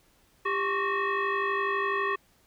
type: tone with frequency modulation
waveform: sine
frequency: 345.5 Hz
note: F4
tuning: 19 cents flat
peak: -25 dBFS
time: 0.45-2.16 s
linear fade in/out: 10 ms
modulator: 743 Hz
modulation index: 2.5
effects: pink hiss -64 dBFS RMS until 2.46 s